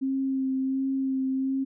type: tone with vibrato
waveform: sine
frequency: 266.1 Hz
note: C4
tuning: 29 cents sharp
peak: -24 dBFS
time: 0.01-1.65 s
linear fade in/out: 20 ms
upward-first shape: sine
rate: 1.4 Hz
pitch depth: 16 cents each way
effects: none